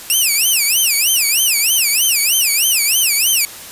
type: tone with vibrato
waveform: 5% pulse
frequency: 2641 Hz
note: E7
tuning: 3 cents sharp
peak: -3 dBFS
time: 0.1-3.45 s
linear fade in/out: 0 ms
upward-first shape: sine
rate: 3.2 Hz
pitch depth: 290 cents each way
effects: white hiss -33 dBFS RMS until 3.71 s + resampled to 32000 Hz